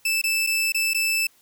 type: tone with dropouts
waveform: sawtooth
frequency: 2637 Hz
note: E7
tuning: in tune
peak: -17 dBFS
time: 0.05-1.27 s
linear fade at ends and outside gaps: 5 ms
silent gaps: 0.216-0.238 / 0.466-0.471 / 0.722-0.745 / 0.935-0.945 s
effects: white hiss -59 dBFS RMS until 1.41 s